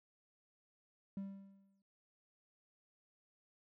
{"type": "tone with exponential decay", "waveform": "triangle", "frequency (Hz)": 196, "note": "G3", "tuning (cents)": 0, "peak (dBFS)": -36, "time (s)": [1.17, 1.82], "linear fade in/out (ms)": 2, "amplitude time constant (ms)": 140, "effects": ["tanh soft clip ceiling -32 dBFS"]}